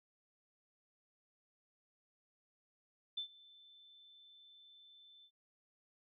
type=tone with ADSR envelope; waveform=sine; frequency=3532 Hz; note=A7; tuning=6 cents sharp; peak=-36 dBFS; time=3.17-5.31 s; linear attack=8 ms; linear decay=95 ms; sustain=-23 dB; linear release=68 ms; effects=none